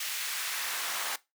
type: noise with high-pass filter sweep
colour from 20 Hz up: pink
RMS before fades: -34 dBFS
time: 0-1.16 s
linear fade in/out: 5 ms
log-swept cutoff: 2300 to 930 Hz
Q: 0.95
effects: noise-tail reverb RT60 0.2 s tail -18 dB re dry